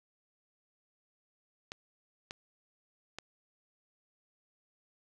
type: clicks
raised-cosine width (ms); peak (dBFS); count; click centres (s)
0.2; -23; 3; 1.719 / 2.309 / 3.186
effects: none